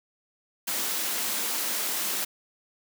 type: high-pass noise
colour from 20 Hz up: white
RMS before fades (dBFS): -29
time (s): 0.67-2.25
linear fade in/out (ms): 10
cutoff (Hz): 180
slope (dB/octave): 96
effects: none